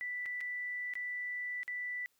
sine tone with dropouts, 1975.5 Hz, B6, in tune, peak -36 dBFS, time 0.01-2.06 s, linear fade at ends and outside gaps 0 ms, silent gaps 0.257-0.261 / 0.406-0.411 / 0.937-0.954 / 1.632-1.679 s, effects white hiss -75 dBFS RMS until 2.19 s

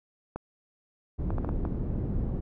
clicks, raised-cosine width 1 ms, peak -20 dBFS, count 6, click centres 0.36 / 1.305 / 1.383 / 1.447 / 1.491 / 1.652 s
pink low-pass noise, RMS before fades -30 dBFS, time 1.18-2.41 s, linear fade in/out 20 ms, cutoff 270 Hz, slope 12 dB/octave
effects none

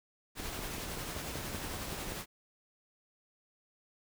pink noise with tremolo, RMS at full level -39 dBFS, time 0.35-2.26 s, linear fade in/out 50 ms, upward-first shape triangle, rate 11 Hz, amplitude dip 30%
click train, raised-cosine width 2 ms, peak -28 dBFS, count 10, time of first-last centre 0.4-2.121 s, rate 5.23 Hz
effects none

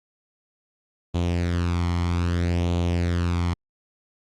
sawtooth tone with flanger, 86.8 Hz, F2, 10 cents flat, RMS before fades -23 dBFS, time 1.14-3.54 s, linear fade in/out 10 ms, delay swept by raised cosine 0.29 to 0.95 ms, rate 0.62 Hz, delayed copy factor +0.65, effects low-pass 6000 Hz 12 dB/octave + Opus 32 kbps

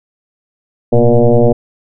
sine tone with frequency modulation, 234.8 Hz, A#3, 13 cents sharp, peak -5 dBFS, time 0.92-1.53 s, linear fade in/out 10 ms, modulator 120 Hz, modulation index 3.2, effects none

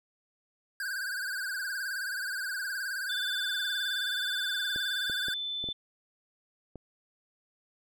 square tone with vibrato, 1550 Hz, G6, 20 cents flat, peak -33 dBFS, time 0.8-5.34 s, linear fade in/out 2 ms, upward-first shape triangle, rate 19 Hz, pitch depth 120 cents each way
sine tone, 3520 Hz, A7, in tune, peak -32 dBFS, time 3.09-5.73 s, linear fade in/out 10 ms
clicks, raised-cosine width 2 ms, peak -29 dBFS, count 6, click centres 4.761 / 5.098 / 5.284 / 5.641 / 5.688 / 6.757 s
effects none

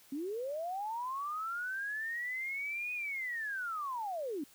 sine linear two-way sweep, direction up then down, 261.6 to 2496 to 261.6 Hz, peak -35 dBFS, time 0.12-4.44 s, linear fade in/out 5 ms, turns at 2.93 s, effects white hiss -61 dBFS RMS until 4.54 s

